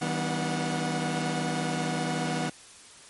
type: tone cluster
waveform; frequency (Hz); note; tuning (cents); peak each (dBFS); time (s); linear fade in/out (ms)
sawtooth; 159.6 / 193 / 246.5 / 294 / 730; D#3 / G3 / B3 / D4 / F#5; +44 / -27 / -3 / +2 / -24; -27 / -32 / -29 / -35 / -30; 0.01-2.5; 10
effects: white hiss -50 dBFS RMS until 3.09 s + MP3 48 kbps